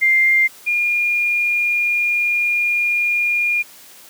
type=tone pair in turn; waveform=sine; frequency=2101 / 2420 Hz; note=C7 / D#7; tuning=+7 / -49 cents; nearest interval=major second; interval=244 cents; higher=second; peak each=-11 / -15 dBFS; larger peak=first; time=0.01-0.48 / 0.66-3.63 s; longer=second; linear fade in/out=20 ms; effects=white hiss -43 dBFS RMS until 4.09 s + high-pass 150 Hz 12 dB/octave